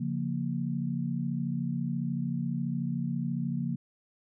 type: chord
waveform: sine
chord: Bb minor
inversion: first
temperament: equal with one note detuned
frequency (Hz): 140.53 / 174.61 / 233.1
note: Db3 / F3 / Bb3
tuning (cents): +24 / 0 / 0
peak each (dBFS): -33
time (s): 0-3.76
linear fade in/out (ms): 10
effects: none